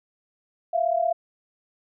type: tone pair together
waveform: sine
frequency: 662.3 / 698.5 Hz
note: E5 / F5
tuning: +8 / 0 cents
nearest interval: minor second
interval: 92 cents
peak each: -23 dBFS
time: 0.73-1.13 s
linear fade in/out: 10 ms
effects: none